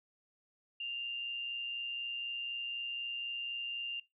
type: tone with amplitude modulation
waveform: sine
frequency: 2793 Hz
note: F7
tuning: 1 cent flat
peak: -35 dBFS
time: 0.8-4 s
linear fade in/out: 5 ms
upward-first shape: sine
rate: 124 Hz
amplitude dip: 35%
effects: noise-tail reverb RT60 0.2 s tail -21 dB re dry

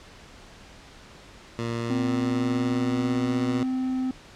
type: tone with pitch glide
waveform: 15% pulse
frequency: 116.8 to 121.41 Hz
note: A#2 to B2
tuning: +4 to -29 cents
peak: -21 dBFS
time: 1.59-3.63 s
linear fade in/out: 0 ms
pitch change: +67 cents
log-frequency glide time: 1.75-3.27 s
type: tone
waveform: triangle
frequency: 258.4 Hz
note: C4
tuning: 21 cents flat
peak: -22 dBFS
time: 1.9-4.11 s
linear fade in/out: 2 ms
effects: pink hiss -48 dBFS RMS until 4.35 s + low-pass 6000 Hz 12 dB/octave

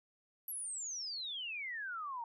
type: exponential sweep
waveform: sine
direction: down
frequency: 11840 to 902 Hz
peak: -39 dBFS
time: 0.48-2.24 s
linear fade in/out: 2 ms
effects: none

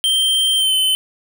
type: tone with pitch glide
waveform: square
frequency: 3142 to 3053 Hz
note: G7 to G7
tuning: +3 to -46 cents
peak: -14 dBFS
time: 0.04-0.95 s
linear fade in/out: 0 ms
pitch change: -49 cents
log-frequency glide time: 0.56-0.74 s
effects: none

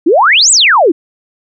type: exponential two-way sweep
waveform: sine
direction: up then down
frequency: 291.2 to 8372 to 291.2 Hz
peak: -4 dBFS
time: 0.06-0.92 s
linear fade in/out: 10 ms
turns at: 0.51 s
effects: none

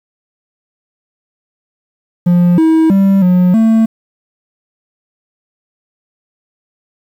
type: tone with pitch steps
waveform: triangle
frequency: 175.7 / 321 / 195.3 / 180.3 / 223.5 Hz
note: F3 / E4 / G3 / F#3 / A3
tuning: +11 / -46 / -6 / -45 / +27 cents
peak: -4 dBFS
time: 2.26-3.86 s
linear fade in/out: 10 ms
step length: 320 ms
effects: 7-bit

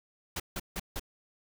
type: noise bursts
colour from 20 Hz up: pink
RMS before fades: -35 dBFS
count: 4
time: 0.36-0.996 s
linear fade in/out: 5 ms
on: 39 ms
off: 160 ms
effects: none

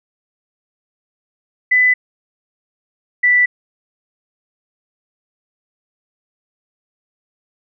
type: tone pair in turn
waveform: sine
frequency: 2000 / 1972.5 Hz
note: B6 / B6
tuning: +21 / -3 cents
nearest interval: unison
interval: 24 cents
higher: first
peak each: -9 dBFS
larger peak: neither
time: 1.71-1.94 / 3.23-3.46 s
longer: neither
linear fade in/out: 10 ms
effects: none

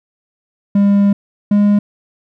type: tone pair in turn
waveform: triangle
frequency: 201 / 205.2 Hz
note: G3 / G#3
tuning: +44 / -21 cents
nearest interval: unison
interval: 35 cents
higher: second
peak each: -6 dBFS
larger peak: neither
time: 0.75-1.13 / 1.51-1.79 s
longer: first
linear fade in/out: 5 ms
effects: none

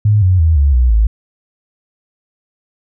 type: tone with pitch steps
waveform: sine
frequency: 105.2 / 92.11 / 80.65 / 70.62 / 61.83 / 54.14 Hz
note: G#2 / F#2 / E2 / C#2 / B1 / A1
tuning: +23 / -7 / -37 / +33 / +3 / -27 cents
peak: -7 dBFS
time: 0.05-1.07 s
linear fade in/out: 5 ms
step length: 170 ms
effects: none

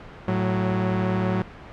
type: tone pair together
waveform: sawtooth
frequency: 110 / 185 Hz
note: A2 / F#3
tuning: 0 / 0 cents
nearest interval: major sixth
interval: 900 cents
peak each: -21 / -19 dBFS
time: 0.28-1.42 s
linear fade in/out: 0 ms
effects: pink hiss -41 dBFS RMS until 1.72 s + low-pass 2000 Hz 12 dB/octave

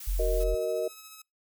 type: noise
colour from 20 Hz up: blue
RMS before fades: -42 dBFS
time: 0-0.44 s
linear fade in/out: 5 ms
type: tone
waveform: sine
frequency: 44.05 Hz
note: F1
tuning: 16 cents sharp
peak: -25 dBFS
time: 0.07-0.55 s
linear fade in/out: 10 ms
type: chord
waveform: sine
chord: D# minor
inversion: first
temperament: just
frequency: 373.4 / 466.7 / 622.3 Hz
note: F#4 / A#4 / D#5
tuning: +16 / +2 / 0 cents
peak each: -33 / -30 / -30 dBFS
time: 0.19-0.88 s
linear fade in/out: 5 ms
type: tone with tremolo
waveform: 5% pulse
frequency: 1286 Hz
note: E6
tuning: 43 cents flat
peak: -33 dBFS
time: 0.4-1.22 s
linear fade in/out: 5 ms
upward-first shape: sine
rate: 14 Hz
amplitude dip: 35%
effects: noise-tail reverb RT60 0.2 s tail -26 dB re dry

